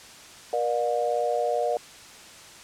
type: tone cluster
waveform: sine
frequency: 476.1 / 598 / 715 Hz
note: A#4 / D5 / F5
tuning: +37 / +31 / +41 cents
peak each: -27 dBFS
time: 0.53-1.77 s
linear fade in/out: 2 ms
effects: white hiss -46 dBFS RMS until 2.63 s + low-pass 8000 Hz 12 dB/octave